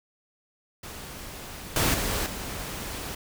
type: noise with level steps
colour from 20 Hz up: pink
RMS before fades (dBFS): -40 / -23 / -28 / -35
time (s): 0.83-3.15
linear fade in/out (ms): 5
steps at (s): 1.76 / 1.94 / 2.26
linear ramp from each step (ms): 2
effects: none